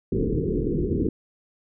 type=low-pass noise; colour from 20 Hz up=white; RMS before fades=-24 dBFS; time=0.12-1.09 s; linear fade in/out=5 ms; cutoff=460 Hz; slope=96 dB/octave; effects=none